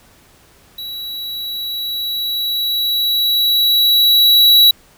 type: tone with level ramp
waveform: square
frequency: 3909 Hz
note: B7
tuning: 19 cents flat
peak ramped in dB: -26 to -6 dBFS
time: 0.78-4.71 s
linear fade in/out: 5 ms
effects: pink hiss -49 dBFS RMS until 4.97 s